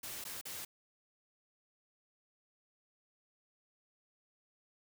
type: noise with dropouts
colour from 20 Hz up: white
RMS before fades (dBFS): -44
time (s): 0.03-0.65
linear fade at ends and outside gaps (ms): 5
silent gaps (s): 0.241-0.25 / 0.413-0.453
effects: none